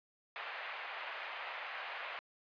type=band-pass noise; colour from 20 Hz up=white; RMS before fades=-44 dBFS; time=0.36-2.19 s; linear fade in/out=0 ms; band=610 to 2600 Hz; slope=24 dB/octave; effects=resampled to 11025 Hz